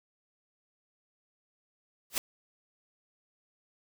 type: noise with exponential growth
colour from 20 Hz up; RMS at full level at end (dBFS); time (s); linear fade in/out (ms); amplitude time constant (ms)
white; -24; 2.1-2.18; 1; 16
effects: none